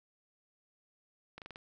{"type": "slowing click train", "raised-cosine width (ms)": 0.3, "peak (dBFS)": -30, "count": 5, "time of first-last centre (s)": [1.38, 1.559], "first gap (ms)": 38, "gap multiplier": 1.11, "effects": []}